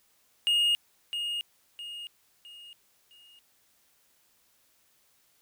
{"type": "tone with echo", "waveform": "triangle", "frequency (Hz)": 2853, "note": "F7", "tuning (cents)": 36, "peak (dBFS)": -20, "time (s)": [0.47, 0.75], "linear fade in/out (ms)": 0, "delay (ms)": 660, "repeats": 4, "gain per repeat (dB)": -8, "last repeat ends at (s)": 3.39, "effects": ["white hiss -67 dBFS RMS until 5.41 s"]}